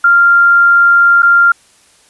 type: tone with dropouts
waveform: sine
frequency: 1392 Hz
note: F6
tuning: 6 cents flat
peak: -4 dBFS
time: 0.04-1.52 s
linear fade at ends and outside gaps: 5 ms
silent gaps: 1.222-1.229 s
effects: white hiss -48 dBFS RMS until 2.09 s + resampled to 24000 Hz